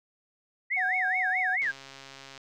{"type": "tone with vibrato", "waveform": "sine", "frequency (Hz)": 1884, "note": "A#6", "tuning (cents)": 18, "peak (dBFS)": -25, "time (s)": [0.7, 1.72], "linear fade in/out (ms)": 20, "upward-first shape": "sine", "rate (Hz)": 4.7, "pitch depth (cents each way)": 290}
{"type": "tone", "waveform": "triangle", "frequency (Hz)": 742, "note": "F#5", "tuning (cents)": 5, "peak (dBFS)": -29, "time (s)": [0.76, 1.57], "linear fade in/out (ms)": 20}
{"type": "click train", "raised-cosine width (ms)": 0.2, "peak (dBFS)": -28, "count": 104, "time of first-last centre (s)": [1.62, 2.377], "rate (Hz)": 136}
{"effects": []}